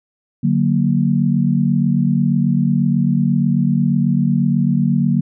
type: chord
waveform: sine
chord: D augmented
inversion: none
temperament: equal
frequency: 146.83 / 185 / 233.1 Hz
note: D3 / F#3 / A#3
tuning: 0 / 0 / 0 cents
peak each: -17 dBFS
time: 0.43-5.21 s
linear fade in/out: 10 ms
effects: none